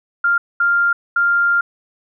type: tone bursts at uneven times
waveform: sine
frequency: 1396.9 Hz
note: F6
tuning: in tune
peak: -12 dBFS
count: 3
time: 0.24-0.38 / 0.6-0.93 / 1.16-1.61 s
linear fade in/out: 5 ms
effects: none